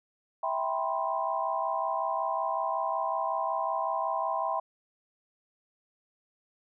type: chord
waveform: sine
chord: C major seventh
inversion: first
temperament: just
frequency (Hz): 654.1 / 784.9 / 981.1 / 1046.5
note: E5 / G5 / B5 / C6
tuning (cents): -14 / +2 / -12 / 0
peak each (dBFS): -33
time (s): 0.43-4.6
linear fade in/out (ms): 5
effects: none